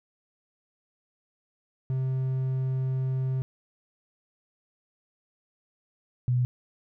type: tone pair in turn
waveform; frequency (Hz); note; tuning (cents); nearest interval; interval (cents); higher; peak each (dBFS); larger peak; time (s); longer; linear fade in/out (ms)
triangle / sine; 131 / 124.11; C3 / B2; +2 / +9; minor second; 93; first; -23 / -21; second; 1.9-3.42 / 6.28-6.45; first; 0
effects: none